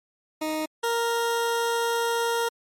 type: tone pair in turn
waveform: 20% pulse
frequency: 311.1 / 466.1 Hz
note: D#4 / A#4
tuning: 0 / 0 cents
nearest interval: perfect fifth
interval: 700 cents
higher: second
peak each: -21 / -18 dBFS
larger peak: second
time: 0.41-0.66 / 0.83-2.49 s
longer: second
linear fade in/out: 10 ms
effects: MP3 64 kbps